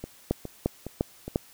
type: two click trains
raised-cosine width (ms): 2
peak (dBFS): -10 / -21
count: 4 / 4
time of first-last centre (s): 0.31-1.359 / 0.04-1.28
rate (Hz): 2.86 / 2.42
effects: white hiss -54 dBFS RMS until 1.53 s